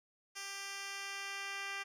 10% pulse tone with band-pass filter sweep, 395.5 Hz, G4, 15 cents sharp, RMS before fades -43 dBFS, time 0.35-1.84 s, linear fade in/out 20 ms, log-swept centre 5400 to 2800 Hz, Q 0.95, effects none

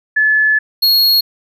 sine / square tone pair in turn, 1725 / 4309 Hz, A6 / C#8, -35 / -50 cents, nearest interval octave + major third, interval 1585 cents, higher second, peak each -9 dBFS, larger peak neither, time 0.16-0.59 / 0.82-1.21 s, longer first, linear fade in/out 10 ms, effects none

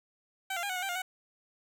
15% pulse tone with pitch steps, 768 / 692 / 807 / 740 / 725 / 782 / 709 / 745 Hz, G5 / F5 / G#5 / F#5 / F#5 / G5 / F5 / F#5, -36 / -16 / -50 / 0 / -35 / -4 / +26 / +12 cents, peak -26 dBFS, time 0.5-1.02 s, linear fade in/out 5 ms, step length 65 ms, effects none

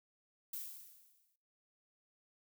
violet noise with exponential decay, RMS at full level -41 dBFS, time 0.53-1.36 s, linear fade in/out 5 ms, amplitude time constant 180 ms, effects noise-tail reverb RT60 0.7 s tail -24 dB re dry

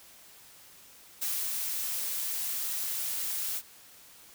blue noise with ADSR envelope, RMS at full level -31 dBFS, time 1.21-3.62 s, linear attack 14 ms, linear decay 260 ms, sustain -2 dB, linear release 52 ms, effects white hiss -54 dBFS RMS until 4.34 s

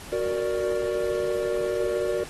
triangle chord, Gb augmented, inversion none, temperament equal, 370 / 466.2 / 587.3 Hz, Gb4 / Bb4 / D5, 0 / 0 / 0 cents, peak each -26 / -26 / -27 dBFS, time 0.12-2.24 s, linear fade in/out 5 ms, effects pink hiss -42 dBFS RMS until 2.29 s + AAC 32 kbps

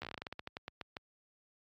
slowing click train, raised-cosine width 0.3 ms, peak -25 dBFS, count 17, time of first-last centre 0.02-0.968 s, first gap 13 ms, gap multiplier 1.18, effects high-pass 60 Hz 12 dB/octave + AAC 64 kbps

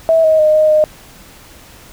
sine tone with pitch steps, 651 / 631 / 615 / 619 / 614 Hz, E5 / D#5 / D#5 / D#5 / D#5, -22 / +24 / -20 / -9 / -23 cents, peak -7 dBFS, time 0.09-0.84 s, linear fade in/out 0 ms, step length 150 ms, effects pink hiss -40 dBFS RMS until 1.92 s

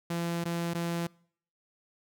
sawtooth tone with dropouts, 170 Hz, F3, 46 cents flat, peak -26 dBFS, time 0.1-1.07 s, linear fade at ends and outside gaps 5 ms, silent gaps 0.441-0.454 / 0.736-0.748 s, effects noise-tail reverb RT60 0.6 s tail -25 dB re dry

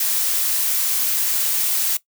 blue noise, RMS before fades -20 dBFS, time 0-1.97 s, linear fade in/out 5 ms, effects noise-tail reverb RT60 0.1 s tail -17 dB re dry

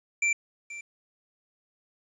square tone with echo, 2349 Hz, D7, in tune, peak -23 dBFS, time 0.22-0.33 s, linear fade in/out 5 ms, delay 480 ms, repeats 1, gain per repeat -15 dB, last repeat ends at 0.81 s, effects resampled to 22050 Hz + 10-bit

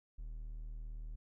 triangle tone, 38.89 Hz, D#1, in tune, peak -40 dBFS, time 0.18-1.16 s, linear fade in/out 10 ms, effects none

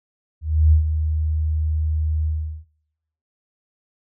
sine tone with ADSR envelope, 77.78 Hz, D#2, in tune, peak -9 dBFS, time 0.41-2.65 s, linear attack 310 ms, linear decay 110 ms, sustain -9 dB, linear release 390 ms, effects noise-tail reverb RT60 1.0 s tail -24 dB re dry

